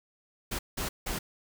pink noise bursts at uneven times, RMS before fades -33 dBFS, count 3, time 0.51-0.59 / 0.77-0.89 / 1.06-1.19 s, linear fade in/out 10 ms, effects none

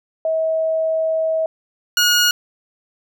sine / 15% pulse tone pair in turn, 642 / 1441.2 Hz, E5 / F#6, -46 / -46 cents, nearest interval octave + major second, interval 1400 cents, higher second, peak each -16 / -6 dBFS, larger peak second, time 0.25-1.46 / 1.97-2.31 s, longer first, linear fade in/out 2 ms, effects none

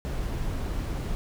brown noise, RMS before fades -30 dBFS, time 0.05-1.15 s, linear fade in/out 0 ms, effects none

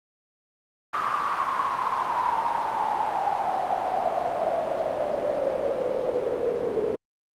pink noise with band-pass filter sweep, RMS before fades -26 dBFS, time 0.93-6.96 s, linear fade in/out 10 ms, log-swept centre 1200 to 440 Hz, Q 8.3, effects Opus 48 kbps

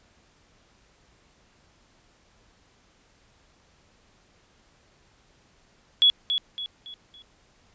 sine tone with echo, 3375 Hz, G#7, 27 cents sharp, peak -14 dBFS, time 6.02-6.1 s, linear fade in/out 0 ms, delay 280 ms, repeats 4, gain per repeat -8 dB, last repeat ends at 7.22 s, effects pink hiss -61 dBFS RMS until 7.74 s + resampled to 16000 Hz

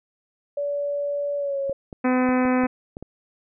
sine tone with pitch glide, 574 to 550.9 Hz, D5 to C#5, -40 to -11 cents, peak -23 dBFS, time 0.57-1.73 s, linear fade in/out 5 ms, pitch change -71 cents, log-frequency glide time 1.37-1.59 s
clicks, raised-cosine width 2 ms, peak -22 dBFS, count 7, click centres 1.696 / 1.928 / 2.29 / 2.453 / 2.637 / 2.969 / 3.026 s
harmonic tone, 253.6 Hz, B3, 46 cents sharp, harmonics 1 / 2 / 3 / 4 / 5 / 6 / 7 / 8 / 9 / 10, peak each -19 / -25 / -29 / -31 / -33 / -35 / -36 / -37 / -38 / -39 dBFS, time 2.04-2.67 s, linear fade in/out 10 ms
effects none

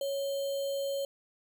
sine tone with sample-and-hold, 554.4 Hz, C#5, in tune, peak -30 dBFS, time 0.01-1.05 s, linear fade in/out 2 ms, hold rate 3675 Hz, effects none

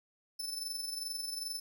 sawtooth tone with amplitude modulation, 5274 Hz, E8, in tune, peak -32 dBFS, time 0.39-1.6 s, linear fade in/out 10 ms, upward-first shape sine, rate 22.5 Hz, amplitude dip 55%, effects none

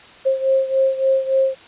sine beating tone pair, 532 / 535.5 Hz, C5 / C5, +29 / +40 cents, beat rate 3.5 Hz, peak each -16 / -20 dBFS, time 0.25-1.55 s, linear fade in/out 20 ms, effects white hiss -43 dBFS RMS until 1.67 s + resampled to 8000 Hz

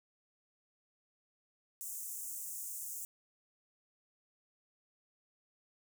pink high-pass noise, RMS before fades -43 dBFS, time 1.81-3.05 s, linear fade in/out 0 ms, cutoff 6700 Hz, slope 48 dB/octave, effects none

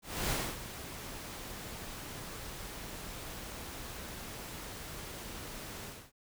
pink noise with ADSR envelope, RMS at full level -32 dBFS, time 0.02-6.12 s, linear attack 280 ms, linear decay 260 ms, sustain -12 dB, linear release 260 ms, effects none

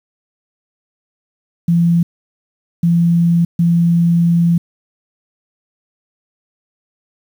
sine tone bursts at uneven times, 170 Hz, F3, 46 cents flat, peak -9 dBFS, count 3, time 1.68-2.03 / 2.83-3.45 / 3.59-4.58 s, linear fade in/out 5 ms, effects 7-bit

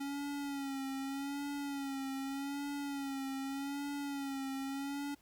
square tone with vibrato, 277.2 Hz, C#4, in tune, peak -38 dBFS, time 0-5.15 s, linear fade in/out 10 ms, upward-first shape sine, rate 0.83 Hz, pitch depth 50 cents each way, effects pink hiss -68 dBFS RMS until 5.21 s

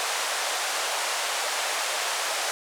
pink band-pass noise, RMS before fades -28 dBFS, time 0-2.51 s, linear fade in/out 0 ms, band 580 to 9900 Hz, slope 24 dB/octave, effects none

